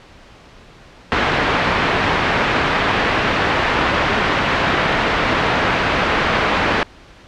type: low-pass noise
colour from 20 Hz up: white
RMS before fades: -17 dBFS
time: 1.12-6.83 s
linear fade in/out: 0 ms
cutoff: 2000 Hz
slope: 12 dB/octave
effects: pink hiss -43 dBFS RMS until 7.27 s + low-pass 4000 Hz 12 dB/octave